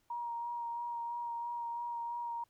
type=tone with vibrato; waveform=sine; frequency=944 Hz; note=A#5; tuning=22 cents sharp; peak=-36 dBFS; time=0.1-2.44 s; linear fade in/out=5 ms; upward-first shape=sine; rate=3 Hz; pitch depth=16 cents each way; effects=pink hiss -75 dBFS RMS until 2.49 s